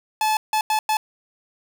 45% pulse tone bursts at uneven times, 864 Hz, A5, 32 cents flat, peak -18 dBFS, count 4, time 0.21-0.37 / 0.53-0.61 / 0.7-0.79 / 0.89-0.97 s, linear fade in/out 2 ms, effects none

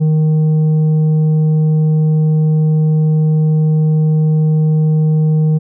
sine tone with tanh clipping, 155.56 Hz, D#3, in tune, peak -10 dBFS, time 0-5.59 s, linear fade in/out 20 ms, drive 5 dB, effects none

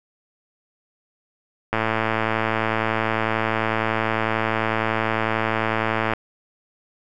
click train, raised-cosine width 0.5 ms, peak -6 dBFS, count 490, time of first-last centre 1.73-6.135 s, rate 111 Hz, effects none

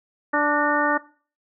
harmonic tone with a mistuned harmonic, 293.7 Hz, D4, in tune, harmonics 1 / 2 / 3 / 4 / 5 / 6, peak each -25 / -25 / -25 / -25 / -25 / -25 dBFS, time 0.33-0.98 s, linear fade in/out 10 ms, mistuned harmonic 6, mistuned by +58 cents, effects noise-tail reverb RT60 0.4 s tail -19 dB re dry

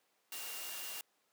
sine tone in noise, 2794 Hz, F7, in tune, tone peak -50 dBFS, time 0.32-1.01 s, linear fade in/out 2 ms, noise white, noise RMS -44 dBFS, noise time 0.32-1.01 s, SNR -9 dB, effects pink hiss -75 dBFS RMS until 1.32 s + high-pass 400 Hz 12 dB/octave

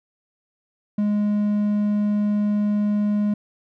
triangle tone, 207.7 Hz, G#3, in tune, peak -16 dBFS, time 0.98-3.34 s, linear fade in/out 5 ms, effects none

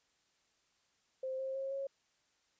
sine tone with pitch steps, 523.3 / 531.2 / 539.3 / 547.4 Hz, C5 / C5 / C#5 / C#5, 0 / +26 / -48 / -22 cents, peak -36 dBFS, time 1.23-1.87 s, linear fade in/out 5 ms, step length 160 ms, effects white hiss -75 dBFS RMS until 2.59 s + resampled to 16000 Hz

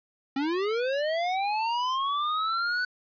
square linear sweep, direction up, 263.1 to 1500 Hz, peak -26 dBFS, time 0.36-2.85 s, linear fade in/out 5 ms, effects resampled to 11025 Hz + 10-bit

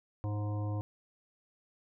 harmonic tone with a mistuned harmonic, 103.83 Hz, G#2, in tune, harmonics 1 / 3 / 5 / 7 / 9 / 10, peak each -32 / -42 / -46 / -49 / -51 / -52 dBFS, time 0.24-0.81 s, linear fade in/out 0 ms, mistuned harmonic 5, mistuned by +24 cents, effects none

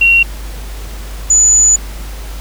sine tone pair in turn, 2743 / 6946 Hz, F7 / A8, -32 / -23 cents, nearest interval octave + major third, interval 1609 cents, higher second, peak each -5 dBFS, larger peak neither, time 0.01-0.23 / 1.3-1.76 s, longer second, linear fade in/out 5 ms, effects added 50 Hz sine -23 dBFS peak until 2.4 s + pink hiss -33 dBFS RMS until 2.4 s

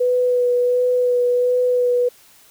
sine tone with vibrato, 493.9 Hz, B4, in tune, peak -14 dBFS, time 0-2.09 s, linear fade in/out 10 ms, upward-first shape sine, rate 1.4 Hz, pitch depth 15 cents each way, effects white hiss -50 dBFS RMS until 2.5 s

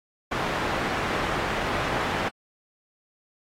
white low-pass noise, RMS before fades -28 dBFS, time 0.31-2.29 s, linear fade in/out 10 ms, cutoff 1500 Hz, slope 12 dB/octave, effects AAC 48 kbps

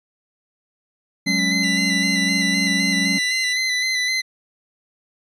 25% pulse tone with vibrato, 2022 Hz, B6, 40 cents sharp, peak -15 dBFS, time 1.26-4.22 s, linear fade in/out 20 ms, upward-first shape square, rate 3.9 Hz, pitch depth 27 cents each way
triangle chord, F# suspended second, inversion none, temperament equal, 185 / 207.7 / 277.2 Hz, F#3 / G#3 / C#4, 0 / 0 / 0 cents, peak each -22 / -24 / -24 dBFS, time 1.26-3.19 s, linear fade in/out 10 ms
15% pulse tone, 2794 Hz, F7, in tune, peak -24 dBFS, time 1.63-3.53 s, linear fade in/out 5 ms
effects resampled to 22050 Hz

